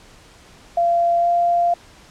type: tone with pitch glide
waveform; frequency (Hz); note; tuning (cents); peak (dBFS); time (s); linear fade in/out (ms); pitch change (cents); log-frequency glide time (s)
sine; 687 to 693.4; F5 to F5; -29 to -13; -14; 0.77-1.74; 5; +16; 1.19-1.28
effects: pink hiss -47 dBFS RMS until 2.1 s + low-pass 8000 Hz 12 dB/octave